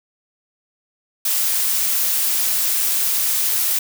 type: noise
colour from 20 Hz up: blue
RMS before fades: -19 dBFS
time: 1.25-3.79 s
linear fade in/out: 5 ms
effects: none